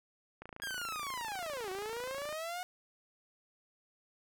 click train, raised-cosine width 0.5 ms, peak -31 dBFS, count 54, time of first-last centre 0.42-2.326 s, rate 27.8 Hz
sawtooth linear two-way sweep, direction down then up, 1654 to 366 to 734 Hz, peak -34 dBFS, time 0.62-2.63 s, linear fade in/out 0 ms, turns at 1.7 s
effects none

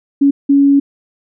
sine tone bursts at uneven times, 280 Hz, C#4, 18 cents sharp, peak -6 dBFS, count 2, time 0.21-0.31 / 0.49-0.8 s, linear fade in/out 10 ms, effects none

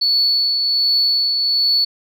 sine tone with tremolo, 4435 Hz, C#8, in tune, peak -11 dBFS, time 0.01-1.85 s, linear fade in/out 10 ms, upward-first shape triangle, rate 1.3 Hz, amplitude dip 40%, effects tanh soft clip ceiling -8 dBFS

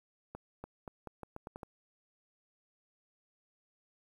accelerating click train, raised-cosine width 1 ms, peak -29 dBFS, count 9, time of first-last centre 0.35-1.632 s, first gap 290 ms, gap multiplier 0.82, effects 10-bit

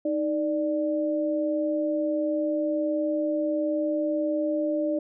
sine tone pair together, 311.1 / 590.3 Hz, D#4 / D5, 0 / +9 cents, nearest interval major seventh, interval 1109 cents, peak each -26 dBFS, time 0.05-4.99 s, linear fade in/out 5 ms, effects none

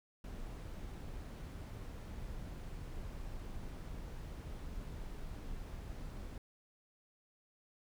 brown noise, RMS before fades -45 dBFS, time 0.24-6.38 s, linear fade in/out 2 ms, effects none

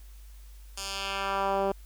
10% pulse tone with band-pass filter sweep, 196 Hz, G3, in tune, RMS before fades -30 dBFS, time 0.77-1.72 s, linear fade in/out 5 ms, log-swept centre 7000 to 440 Hz, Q 1.1, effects added 50 Hz sine -45 dBFS peak until 1.85 s + white hiss -60 dBFS RMS until 1.85 s

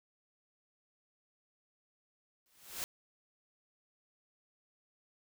white noise with exponential growth, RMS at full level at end -36 dBFS, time 2.46-2.84 s, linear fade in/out 0 ms, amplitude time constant 81 ms, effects none

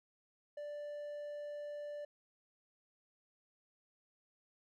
triangle tone, 587.3 Hz, D5, in tune, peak -40 dBFS, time 0.57-2.05 s, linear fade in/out 5 ms, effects none

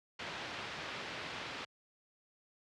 white low-pass noise, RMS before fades -43 dBFS, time 0.19-1.65 s, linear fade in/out 5 ms, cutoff 3300 Hz, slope 12 dB/octave, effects high-pass 80 Hz 12 dB/octave + low-pass 5000 Hz 12 dB/octave

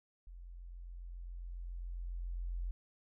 sine tone with level ramp, 43.65 Hz, F1, in tune, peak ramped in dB -48 to -35 dBFS, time 0.27-2.71 s, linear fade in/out 0 ms, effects none

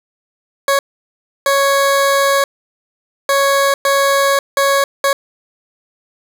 20% pulse tone bursts at uneven times, 554.4 Hz, C#5, in tune, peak -6 dBFS, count 6, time 0.68-0.79 / 1.46-2.44 / 3.29-3.74 / 3.85-4.39 / 4.57-4.84 / 5.04-5.13 s, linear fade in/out 2 ms, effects none

